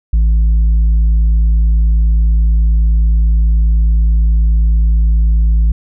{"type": "tone with tanh clipping", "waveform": "triangle", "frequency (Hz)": 54.7, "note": "A1", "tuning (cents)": -9, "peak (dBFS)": -8, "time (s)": [0.13, 5.72], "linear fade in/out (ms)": 5, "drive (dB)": 8, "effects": []}